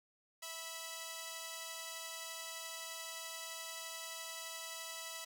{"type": "tone pair together", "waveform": "5% pulse", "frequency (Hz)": [654, 986.8], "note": ["E5", "B5"], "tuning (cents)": [-14, -2], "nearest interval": "perfect fifth", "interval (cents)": 712, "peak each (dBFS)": [-35, -35], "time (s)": [0.42, 5.25], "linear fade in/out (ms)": 10, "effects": []}